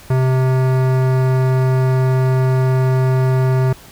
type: tone with hard clipping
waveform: sine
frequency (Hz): 129.9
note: C3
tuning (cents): -12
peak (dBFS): -14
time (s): 0.1-3.73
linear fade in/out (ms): 5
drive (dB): 18
effects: pink hiss -41 dBFS RMS until 3.91 s